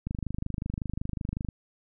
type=click train; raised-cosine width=5 ms; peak=-19 dBFS; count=37; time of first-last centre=0.07-1.487 s; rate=25.4 Hz; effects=none